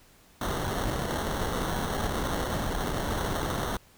pink noise with sample-and-hold, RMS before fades -30 dBFS, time 0.41-3.77 s, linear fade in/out 5 ms, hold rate 2450 Hz, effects pink hiss -58 dBFS RMS until 3.97 s

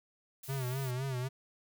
blue noise, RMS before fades -48 dBFS, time 0.43-0.91 s, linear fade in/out 5 ms
square tone with vibrato, 130.3 Hz, C3, 7 cents flat, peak -34 dBFS, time 0.48-1.29 s, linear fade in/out 20 ms, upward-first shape sine, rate 3.9 Hz, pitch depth 91 cents each way
effects none

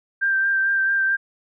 sine tone with vibrato, 1577 Hz, G6, 10 cents sharp, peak -17 dBFS, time 0.21-1.17 s, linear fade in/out 20 ms, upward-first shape sine, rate 4.5 Hz, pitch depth 19 cents each way, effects none

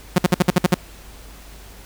sawtooth tone bursts, 179.7 Hz, F3, 50 cents sharp, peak -7 dBFS, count 8, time 0.16-0.744 s, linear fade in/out 5 ms, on 24 ms, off 56 ms, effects added 50 Hz sine -41 dBFS peak until 1.85 s + pink hiss -44 dBFS RMS until 1.85 s

